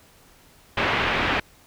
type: low-pass noise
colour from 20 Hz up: white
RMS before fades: -23 dBFS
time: 0.77-1.4 s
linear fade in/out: 5 ms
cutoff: 2700 Hz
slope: 24 dB/octave
effects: pink hiss -54 dBFS RMS until 1.66 s